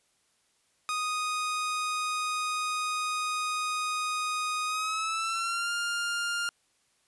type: tone with pitch glide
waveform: sawtooth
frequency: 1243 to 1403.3 Hz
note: D#6 to F6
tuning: -2 to +8 cents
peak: -25 dBFS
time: 0.89-6.49 s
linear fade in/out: 0 ms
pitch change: +210 cents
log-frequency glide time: 4.66-5.72 s
effects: white hiss -70 dBFS RMS until 7.07 s + resampled to 24000 Hz